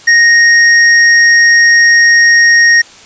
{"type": "tone", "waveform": "square", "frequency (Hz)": 1864.7, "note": "A#6", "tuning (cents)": 0, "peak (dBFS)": -4, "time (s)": [0.07, 2.82], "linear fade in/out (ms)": 10, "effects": ["white hiss -36 dBFS RMS until 3.05 s", "resampled to 16000 Hz"]}